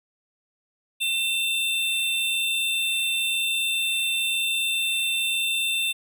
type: tone pair together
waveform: square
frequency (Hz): 2686 / 3585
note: E7 / A7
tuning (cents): +32 / +32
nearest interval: perfect fourth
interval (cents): 500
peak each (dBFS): -26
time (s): 1-5.93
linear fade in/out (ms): 20
effects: none